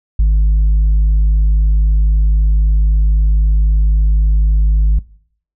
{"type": "tone with tanh clipping", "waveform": "sine", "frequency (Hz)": 51.91, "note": "G#1", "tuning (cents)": 0, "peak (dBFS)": -8, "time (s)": [0.19, 4.99], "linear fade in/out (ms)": 5, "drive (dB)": 2, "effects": ["noise-tail reverb RT60 0.6 s tail -21 dB re dry"]}